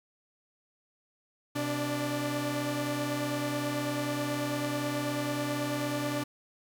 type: tone cluster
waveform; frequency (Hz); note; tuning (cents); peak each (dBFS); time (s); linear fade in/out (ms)
sawtooth; 127.7 / 291.4 / 592; C3 / D4 / D5; -42 / -13 / +14; -32 / -28 / -33; 1.55-6.24; 10
effects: none